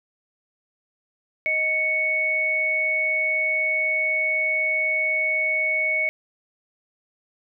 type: tone pair together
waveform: sine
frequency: 625.8 / 2218 Hz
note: D#5 / C#7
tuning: +10 / 0 cents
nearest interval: octave + minor seventh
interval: 2190 cents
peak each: -30 / -20 dBFS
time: 1.46-6.09 s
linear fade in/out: 0 ms
effects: none